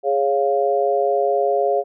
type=chord; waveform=sine; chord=Db major; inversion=second; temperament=equal; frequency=415.3 / 554.4 / 698.5 Hz; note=Ab4 / Db5 / F5; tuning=0 / 0 / 0 cents; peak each=-20 dBFS; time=0.03-1.84 s; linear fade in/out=50 ms; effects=none